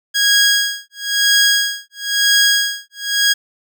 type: tone with tremolo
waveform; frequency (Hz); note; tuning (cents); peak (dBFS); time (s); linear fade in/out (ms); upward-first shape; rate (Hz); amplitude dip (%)
15% pulse; 1645; G#6; -17; -3; 0.14-3.34; 20; sine; 1; 100
effects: none